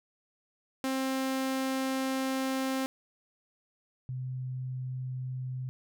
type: tone pair in turn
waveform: sawtooth / sine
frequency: 264.7 / 128.36 Hz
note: C4 / C3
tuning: +20 / -33 cents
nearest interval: octave + minor second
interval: 1253 cents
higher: first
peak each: -25 / -33 dBFS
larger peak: first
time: 0.84-2.86 / 4.09-5.69 s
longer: first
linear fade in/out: 0 ms
effects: none